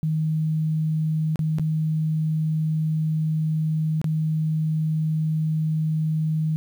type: tone with dropouts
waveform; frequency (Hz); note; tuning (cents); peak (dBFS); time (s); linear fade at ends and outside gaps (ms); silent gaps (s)
sine; 156.8; D#3; +14; -20; 0.03-6.56; 0; 1.358-1.392 / 1.585-1.596 / 4.015-4.043
effects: 9-bit